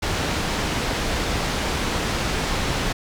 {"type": "low-pass noise", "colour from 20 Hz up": "pink", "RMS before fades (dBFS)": -24, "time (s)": [0.02, 2.93], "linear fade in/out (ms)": 10, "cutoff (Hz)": 5800, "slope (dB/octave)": 12, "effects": []}